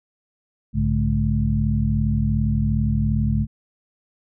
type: tone cluster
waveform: sine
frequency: 61.5 / 104.2 / 141.5 / 213.9 Hz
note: B1 / G#2 / C#3 / A3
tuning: -7 / +6 / +36 / -49 cents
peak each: -23 dBFS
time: 0.73-3.47 s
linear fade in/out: 50 ms
effects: none